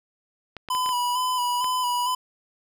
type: clicks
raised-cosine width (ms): 0.3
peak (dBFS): -20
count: 6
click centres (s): 0.567 / 0.687 / 0.75 / 0.861 / 0.891 / 1.644
type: tone with vibrato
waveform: square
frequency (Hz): 993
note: B5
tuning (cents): +9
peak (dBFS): -23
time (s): 0.7-2.15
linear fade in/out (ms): 5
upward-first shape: square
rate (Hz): 2.2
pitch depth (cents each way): 28
effects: none